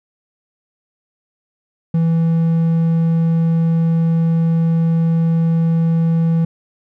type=tone; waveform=triangle; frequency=164.81 Hz; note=E3; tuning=in tune; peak=-10 dBFS; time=1.94-6.45 s; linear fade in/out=5 ms; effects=none